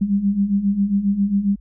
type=beating tone pair; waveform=sine; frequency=195 / 202.4 Hz; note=G3 / G#3; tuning=-9 / -44 cents; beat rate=7.4 Hz; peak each=-22 / -17 dBFS; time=0.01-1.56 s; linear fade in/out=10 ms; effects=added 50 Hz sine -42 dBFS peak until 1.6 s